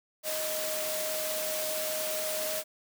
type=tone in noise; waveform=sine; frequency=622.3 Hz; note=D#5; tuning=in tune; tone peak=-34 dBFS; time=0.23-2.64 s; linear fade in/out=50 ms; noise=white; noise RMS=-34 dBFS; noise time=0.23-2.64 s; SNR=-3 dB; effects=high-pass 200 Hz 12 dB/octave